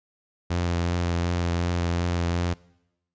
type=tone with vibrato; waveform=sawtooth; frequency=86.6 Hz; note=F2; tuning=14 cents flat; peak=-19 dBFS; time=0.5-2.54 s; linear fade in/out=10 ms; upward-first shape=triangle; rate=2.7 Hz; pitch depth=22 cents each way; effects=noise-tail reverb RT60 0.9 s tail -23 dB re dry + resampled to 16000 Hz